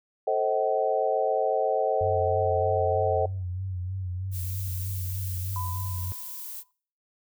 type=chord; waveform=sine; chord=A diminished seventh; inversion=none; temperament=just; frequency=440 / 528 / 633.6 / 760.3 Hz; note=A4 / C5 / Eb5 / Gb5; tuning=0 / +16 / +31 / +47 cents; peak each=-28 dBFS; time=0.27-3.26 s; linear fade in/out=5 ms
type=tone with vibrato; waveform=sine; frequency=92.5 Hz; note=F#2; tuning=in tune; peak=-29 dBFS; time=2.01-6.12 s; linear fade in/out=0 ms; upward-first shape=sine; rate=3.2 Hz; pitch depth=59 cents each way
type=noise; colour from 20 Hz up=violet; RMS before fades=-38 dBFS; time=4.31-6.64 s; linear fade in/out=50 ms
type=tone with exponential decay; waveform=sine; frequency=1003 Hz; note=B5; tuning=26 cents sharp; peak=-31 dBFS; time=5.56-6.71 s; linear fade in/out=1 ms; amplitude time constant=250 ms
effects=noise-tail reverb RT60 0.5 s tail -25 dB re dry